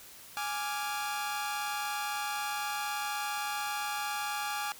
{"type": "chord", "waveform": "sawtooth", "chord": "D diminished", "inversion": "second", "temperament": "equal", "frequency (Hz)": [830.6, 1174.7, 1396.9], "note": ["Ab5", "D6", "F6"], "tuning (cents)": [0, 0, 0], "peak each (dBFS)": [-31, -35, -36], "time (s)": [0.37, 4.72], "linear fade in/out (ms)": 0, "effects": ["white hiss -51 dBFS RMS until 4.79 s"]}